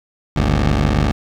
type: tone pair together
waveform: 15% pulse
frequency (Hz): 51.07 / 73.42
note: G#1 / D2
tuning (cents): -28 / 0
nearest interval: tritone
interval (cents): 628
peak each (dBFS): -10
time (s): 0.36-1.12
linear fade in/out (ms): 5
effects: low-pass 5000 Hz 12 dB/octave + 7-bit